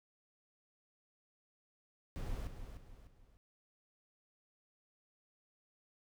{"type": "noise with echo", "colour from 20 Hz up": "brown", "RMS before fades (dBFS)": -40, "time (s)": [2.16, 2.47], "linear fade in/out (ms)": 0, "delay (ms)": 300, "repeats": 3, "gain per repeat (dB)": -8, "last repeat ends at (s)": 3.37, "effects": []}